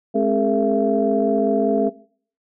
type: tone cluster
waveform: sine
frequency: 211.8 / 267.3 / 412.8 / 457.9 / 671 Hz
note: G#3 / C4 / G#4 / A#4 / E5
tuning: +34 / +37 / -10 / -31 / +31 cents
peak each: -22 dBFS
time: 0.14-1.9 s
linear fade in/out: 20 ms
effects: noise-tail reverb RT60 0.5 s tail -19 dB re dry + tanh soft clip ceiling -4 dBFS